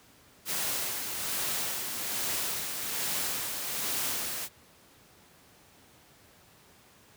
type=noise with tremolo; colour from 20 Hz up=white; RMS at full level=-31 dBFS; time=0.45-4.49 s; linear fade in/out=50 ms; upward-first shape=sine; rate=1.2 Hz; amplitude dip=40%; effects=pink hiss -58 dBFS RMS until 7.16 s + high-pass 80 Hz 12 dB/octave